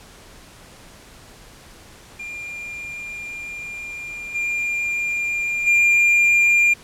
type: tone with level steps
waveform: triangle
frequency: 2398 Hz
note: D7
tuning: 36 cents sharp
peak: -28 / -19 / -11 dBFS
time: 2.19-6.74 s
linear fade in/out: 10 ms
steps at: 4.34 / 5.66 s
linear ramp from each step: 20 ms
effects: pink hiss -45 dBFS RMS until 6.83 s + low-pass 11000 Hz 12 dB/octave